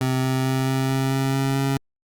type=tone with pitch steps; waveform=25% pulse; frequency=130 / 130.9 / 131.81 / 132.73 / 133.65 / 134.58 / 135.52 / 136.46 Hz; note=C3 / C3 / C3 / C3 / C3 / C3 / C#3 / C#3; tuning=-11 / +1 / +13 / +25 / +37 / +49 / -39 / -27 cents; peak=-16 dBFS; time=0.01-1.77 s; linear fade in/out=2 ms; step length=220 ms; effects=Opus 48 kbps

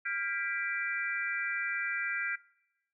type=chord; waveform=sine; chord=G dominant seventh; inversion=third; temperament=equal with one note detuned; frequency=1396.9 / 1607.4 / 1975.5 / 2349 Hz; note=F6 / G6 / B6 / D7; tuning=0 / +43 / 0 / 0 cents; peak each=-38 / -36 / -37 / -38 dBFS; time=0.05-2.36 s; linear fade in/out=10 ms; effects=noise-tail reverb RT60 0.9 s tail -21 dB re dry

